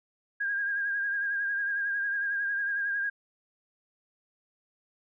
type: tone with vibrato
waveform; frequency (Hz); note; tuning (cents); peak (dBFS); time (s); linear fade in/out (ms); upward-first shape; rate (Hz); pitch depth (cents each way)
sine; 1620; G#6; -43; -27; 0.4-3.1; 10; sine; 11; 40
effects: none